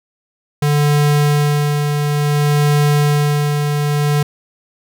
square tone with tremolo, 146.83 Hz, D3, in tune, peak -11 dBFS, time 0.62-4.23 s, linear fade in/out 5 ms, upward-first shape sine, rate 0.57 Hz, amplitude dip 40%, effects none

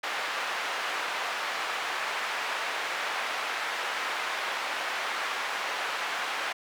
white band-pass noise, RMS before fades -32 dBFS, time 0.03-6.53 s, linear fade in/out 10 ms, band 710 to 2000 Hz, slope 12 dB/octave, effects none

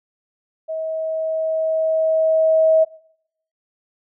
sine tone with level ramp, 639 Hz, D#5, 46 cents sharp, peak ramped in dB -23 to -10 dBFS, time 0.68-2.85 s, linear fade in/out 20 ms, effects noise-tail reverb RT60 0.7 s tail -21 dB re dry

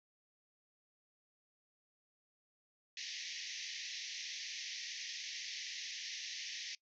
white band-pass noise, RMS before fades -45 dBFS, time 2.97-6.75 s, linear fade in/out 2 ms, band 1800 to 6300 Hz, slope 96 dB/octave, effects noise-tail reverb RT60 0.1 s tail -22 dB re dry

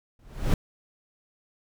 brown noise with exponential growth, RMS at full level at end -18 dBFS, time 0.19-0.54 s, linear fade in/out 2 ms, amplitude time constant 76 ms, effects none

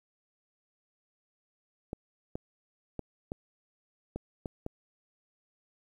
clicks, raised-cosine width 2 ms, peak -22 dBFS, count 7, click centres 1.931 / 2.355 / 2.993 / 3.319 / 4.16 / 4.458 / 4.664 s, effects 10-bit

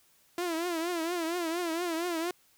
sawtooth tone with vibrato, 338.9 Hz, E4, 48 cents sharp, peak -26 dBFS, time 0.38-2.31 s, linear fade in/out 2 ms, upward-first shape triangle, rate 4.3 Hz, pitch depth 120 cents each way, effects white hiss -65 dBFS RMS until 2.57 s

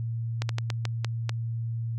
slowing click train, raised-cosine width 0.2 ms, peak -13 dBFS, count 7, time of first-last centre 0.42-1.294 s, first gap 72 ms, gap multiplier 1.28, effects added 115 Hz sine -28 dBFS peak until 1.98 s

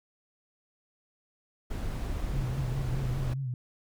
brown noise, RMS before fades -33 dBFS, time 1.7-3.34 s, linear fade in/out 10 ms
sine tone with vibrato, 130 Hz, C3, 11 cents flat, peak -30 dBFS, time 2.33-3.54 s, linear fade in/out 2 ms, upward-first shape sine, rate 4.9 Hz, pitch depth 95 cents each way
effects none

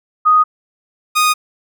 sine / sawtooth tone pair in turn, 1244.5 / 1238.3 Hz, D#6 / D#6, 0 / -9 cents, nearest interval unison, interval 9 cents, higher first, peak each -7 dBFS, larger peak neither, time 0.25-0.44 / 1.15-1.34 s, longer neither, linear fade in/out 20 ms, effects none

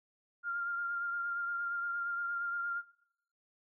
sine tone with vibrato, 1396.9 Hz, F6, in tune, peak -33 dBFS, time 0.43-2.83 s, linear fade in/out 50 ms, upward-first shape sine, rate 8.6 Hz, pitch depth 20 cents each way, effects noise-tail reverb RT60 0.7 s tail -20 dB re dry

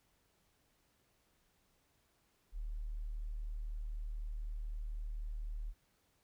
sine tone, 38 Hz, D#1, 40 cents flat, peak -38 dBFS, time 2.52-5.74 s, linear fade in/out 50 ms, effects pink hiss -75 dBFS RMS until 6.23 s

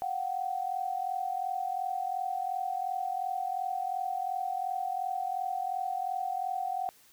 sine tone pair together, 720 / 762.8 Hz, F#5 / G5, -47 / -47 cents, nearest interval minor second, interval 100 cents, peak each -34 / -32 dBFS, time 0.02-6.89 s, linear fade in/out 0 ms, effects white hiss -60 dBFS RMS until 7.12 s

